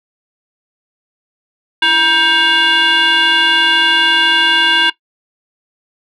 sine tone with frequency modulation, 2200 Hz, C#7, 14 cents flat, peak -7 dBFS, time 1.82-4.9 s, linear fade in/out 5 ms, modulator 622 Hz, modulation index 2, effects noise-tail reverb RT60 0.1 s tail -18 dB re dry + tanh soft clip ceiling -5 dBFS

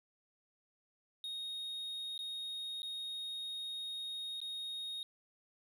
triangle tone with dropouts, 3729 Hz, A#7, in tune, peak -38 dBFS, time 1.24-5.03 s, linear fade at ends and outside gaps 1 ms, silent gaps 2.178-2.19 / 2.82-2.83 / 4.403-4.415 s, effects none

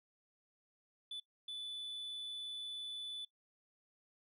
sine tone bursts at uneven times, 3483 Hz, A7, 18 cents flat, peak -39 dBFS, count 2, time 1.11-1.2 / 1.48-3.25 s, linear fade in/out 5 ms, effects noise-tail reverb RT60 0.1 s tail -20 dB re dry + tanh soft clip ceiling -41 dBFS

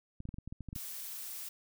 clicks, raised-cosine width 5 ms, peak -30 dBFS, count 11, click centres 0.204 / 0.254 / 0.29 / 0.342 / 0.385 / 0.476 / 0.525 / 0.607 / 0.687 / 0.729 / 0.761 s
blue noise, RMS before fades -43 dBFS, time 0.75-1.49 s, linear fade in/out 5 ms
effects none

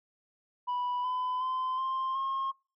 sine tone with pitch steps, 985 / 1006.9 / 1029.2 / 1052 / 1075.4 Hz, B5 / B5 / C6 / C6 / C6, -5 / +33 / -29 / +9 / +47 cents, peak -27 dBFS, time 0.67-2.52 s, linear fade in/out 20 ms, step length 370 ms, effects noise-tail reverb RT60 0.3 s tail -22 dB re dry + tanh soft clip ceiling -28 dBFS

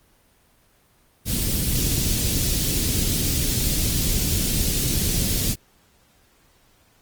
pink band-stop noise, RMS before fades -22 dBFS, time 1.25-5.56 s, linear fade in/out 50 ms, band 270 to 4000 Hz, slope 12 dB/octave, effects pink hiss -59 dBFS RMS until 7.01 s + Opus 24 kbps

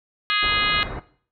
harmonic tone, 415.3 Hz, G#4, in tune, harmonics 3 / 4 / 5 / 6 / 7 / 8 / 9 / 10, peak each -25 / -26 / -27 / -28 / -28 / -29 / -30 / -30 dBFS, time 0.3-0.83 s, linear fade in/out 0 ms
pink low-pass noise, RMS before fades -32 dBFS, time 0.42-1 s, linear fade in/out 10 ms, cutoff 1700 Hz, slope 24 dB/octave
effects noise-tail reverb RT60 0.5 s tail -17 dB re dry

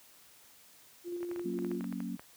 sine tone with tremolo, 349.2 Hz, F4, in tune, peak -34 dBFS, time 1.04-1.82 s, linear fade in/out 50 ms, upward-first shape square, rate 12 Hz, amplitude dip 30%
clicks, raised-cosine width 0.5 ms, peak -31 dBFS, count 12, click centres 1.23 / 1.314 / 1.361 / 1.395 / 1.589 / 1.647 / 1.715 / 1.809 / 1.843 / 1.926 / 2.004 / 2.195 s
sine chord, F# major, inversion none, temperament equal, 185 / 233.1 / 277.2 Hz, F#3 / A#3 / C#4, 0 / 0 / 0 cents, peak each -39 / -39 / -41 dBFS, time 1.44-2.17 s, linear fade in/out 20 ms
effects white hiss -59 dBFS RMS until 2.36 s + high-pass 60 Hz 12 dB/octave

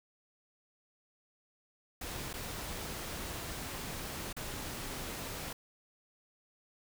pink noise with dropouts, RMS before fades -41 dBFS, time 2.01-5.53 s, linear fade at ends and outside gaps 5 ms, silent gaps 2.331-2.338 / 4.329-4.365 s, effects none

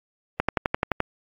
click train, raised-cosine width 0.5 ms, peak -6 dBFS, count 8, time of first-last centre 0.4-1.003 s, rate 11.6 Hz, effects AAC 64 kbps

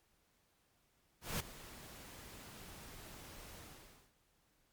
pink noise with ADSR envelope, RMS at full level -37 dBFS, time 1.21-4.13 s, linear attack 190 ms, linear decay 7 ms, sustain -16 dB, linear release 560 ms, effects pink hiss -75 dBFS RMS until 4.72 s + MP3 96 kbps

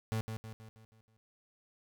35% pulse tone with echo, 110.7 Hz, A2, 11 cents sharp, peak -30 dBFS, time 0.12-0.21 s, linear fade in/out 0 ms, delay 160 ms, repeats 6, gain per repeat -6 dB, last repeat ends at 1.17 s, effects none

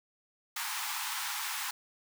pink high-pass noise, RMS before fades -36 dBFS, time 0.56-1.71 s, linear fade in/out 5 ms, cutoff 810 Hz, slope 96 dB/octave, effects none

